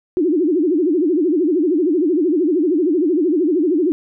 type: tone with vibrato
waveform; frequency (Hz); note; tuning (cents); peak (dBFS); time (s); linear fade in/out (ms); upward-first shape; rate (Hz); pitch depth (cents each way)
sine; 329.1; E4; -3; -13; 0.17-3.92; 0; sine; 13; 230
effects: none